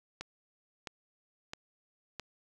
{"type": "click train", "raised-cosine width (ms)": 0.2, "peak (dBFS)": -22, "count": 4, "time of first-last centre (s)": [0.21, 2.197], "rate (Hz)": 1.51, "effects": []}